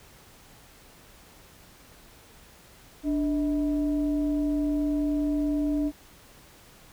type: tone with frequency modulation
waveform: sine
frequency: 293.7 Hz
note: D4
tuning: in tune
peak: -23 dBFS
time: 3.03-5.92 s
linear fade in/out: 50 ms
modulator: 342 Hz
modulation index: 0.44
effects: pink hiss -53 dBFS RMS until 6.92 s